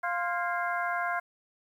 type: harmonic tone with a mistuned harmonic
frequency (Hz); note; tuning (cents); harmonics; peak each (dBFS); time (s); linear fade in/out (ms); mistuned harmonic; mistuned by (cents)
349.2; F4; 0; 2 / 3 / 4 / 5 / 6; -32 / -34 / -34 / -35 / -40; 0.03-1.2; 10; 5; -120
effects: 10-bit